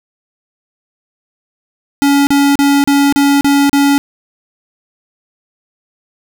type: tone bursts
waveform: square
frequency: 281.8 Hz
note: C#4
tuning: 29 cents sharp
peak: -8 dBFS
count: 7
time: 2.02-3.98 s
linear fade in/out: 0 ms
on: 250 ms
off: 35 ms
effects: none